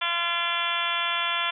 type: harmonic tone with a mistuned harmonic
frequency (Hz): 342.7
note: F4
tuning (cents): -33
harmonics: 2 / 3 / 4 / 5 / 6 / 7 / 8 / 9 / 10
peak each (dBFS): -37 / -31 / -31 / -34 / -36 / -32 / -33 / -33 / -31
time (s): 0.01-1.51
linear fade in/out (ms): 10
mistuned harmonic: 7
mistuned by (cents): -19
effects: none